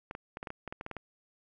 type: clicks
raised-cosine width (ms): 0.5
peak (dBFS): -24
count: 12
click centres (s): 0.111 / 0.151 / 0.371 / 0.429 / 0.472 / 0.504 / 0.677 / 0.725 / 0.811 / 0.864 / 0.913 / 0.967
effects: none